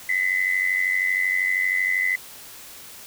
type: tone with amplitude modulation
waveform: sine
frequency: 2016 Hz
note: B6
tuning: 35 cents sharp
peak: -16 dBFS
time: 0.09-2.16 s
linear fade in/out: 5 ms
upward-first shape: sine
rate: 92.8 Hz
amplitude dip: 75%
effects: white hiss -42 dBFS RMS until 3.06 s